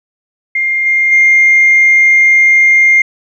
sine tone with level steps, 2114 Hz, C7, 17 cents sharp, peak -10 / -7 / -3 dBFS, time 0.55-3.02 s, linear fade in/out 5 ms, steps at 0.85 / 1.11 s, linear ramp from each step 20 ms, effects tanh soft clip ceiling 0 dBFS

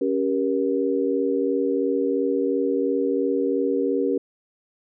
sine chord, G diminished, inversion second, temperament equal with one note detuned, 277.2 / 392 / 474.9 Hz, Db4 / G4 / Bb4, 0 / 0 / +32 cents, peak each -24 dBFS, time 0.01-4.18 s, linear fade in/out 5 ms, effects none

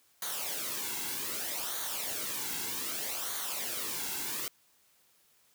white noise with flanger, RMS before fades -36 dBFS, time 0.22-4.48 s, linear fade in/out 2 ms, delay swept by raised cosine 0.38 to 1.68 ms, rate 0.64 Hz, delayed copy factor -0.65, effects white hiss -67 dBFS RMS until 5.54 s + high-pass 60 Hz 12 dB/octave

